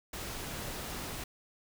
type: noise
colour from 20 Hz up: pink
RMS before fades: -40 dBFS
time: 0.13-1.24 s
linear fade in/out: 5 ms
effects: none